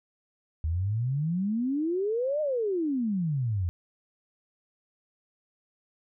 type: exponential two-way sweep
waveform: sine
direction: up then down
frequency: 75.8 to 622.3 to 83.2 Hz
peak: -25 dBFS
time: 0.64-3.69 s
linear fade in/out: 0 ms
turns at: 2.41 s
effects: none